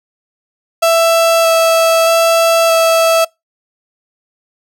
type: tone with vibrato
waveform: 35% pulse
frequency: 660 Hz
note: E5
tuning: 2 cents sharp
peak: -6 dBFS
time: 0.82-3.25 s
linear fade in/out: 10 ms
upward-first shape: square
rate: 0.8 Hz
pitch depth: 8 cents each way
effects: noise-tail reverb RT60 0.2 s tail -26 dB re dry